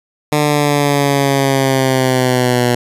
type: linear sweep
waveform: 10% pulse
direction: down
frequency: 149.9 to 121.5 Hz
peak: -3 dBFS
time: 0.32-2.75 s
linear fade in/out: 5 ms
effects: resampled to 32000 Hz